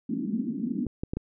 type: band-pass noise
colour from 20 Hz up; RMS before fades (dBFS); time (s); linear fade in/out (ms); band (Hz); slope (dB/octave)
pink; -30; 0.09-0.86; 5; 200 to 290; 48
type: clicks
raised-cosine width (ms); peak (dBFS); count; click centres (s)
3; -17; 4; 0.867 / 1.035 / 1.135 / 1.17
effects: none